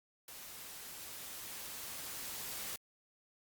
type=noise with level ramp; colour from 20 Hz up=white; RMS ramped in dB=-50 to -42 dBFS; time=0.28-2.76 s; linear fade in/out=2 ms; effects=Opus 48 kbps

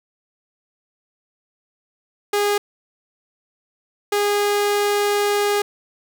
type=tone bursts at uneven times; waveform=sawtooth; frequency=410.3 Hz; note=G#4; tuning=21 cents flat; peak=-13 dBFS; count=2; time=2.33-2.58 / 4.12-5.62 s; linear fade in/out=5 ms; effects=none

